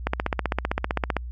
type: click train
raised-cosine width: 0.5 ms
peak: -7 dBFS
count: 18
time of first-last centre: 0.07-1.167 s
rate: 15.5 Hz
effects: added 60 Hz sine -31 dBFS peak until 1.31 s + MP3 48 kbps